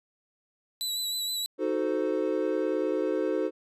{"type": "tone with vibrato", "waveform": "sawtooth", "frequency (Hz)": 3951, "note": "B7", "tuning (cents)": 0, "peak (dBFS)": -26, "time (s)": [0.81, 1.46], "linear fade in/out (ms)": 0, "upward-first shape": "sine", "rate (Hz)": 6.4, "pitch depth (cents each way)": 29}
{"type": "chord", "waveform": "triangle", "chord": "D# diminished seventh", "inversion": "none", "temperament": "equal with one note detuned", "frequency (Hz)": [311.1, 370, 440, 519], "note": ["D#4", "F#4", "A4", "C5"], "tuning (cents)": [0, 0, 0, -14], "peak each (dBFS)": -29, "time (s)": [1.58, 3.51], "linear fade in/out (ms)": 50}
{"effects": ["resampled to 32000 Hz"]}